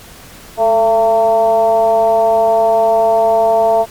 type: tone with frequency modulation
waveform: sine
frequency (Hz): 675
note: E5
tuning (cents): +41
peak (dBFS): -8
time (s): 0.57-3.86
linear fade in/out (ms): 50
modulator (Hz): 231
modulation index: 0.76
effects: pink hiss -37 dBFS RMS until 3.9 s + MP3 96 kbps